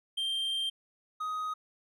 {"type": "tone pair in turn", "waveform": "triangle", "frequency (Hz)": [3166, 1253.6], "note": ["G7", "D#6"], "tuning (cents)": [17, 13], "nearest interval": "octave + major third", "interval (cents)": 1604, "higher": "first", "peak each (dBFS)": [-28, -30], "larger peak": "first", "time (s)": [[0.17, 0.7], [1.2, 1.54]], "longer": "first", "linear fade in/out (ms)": 10, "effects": []}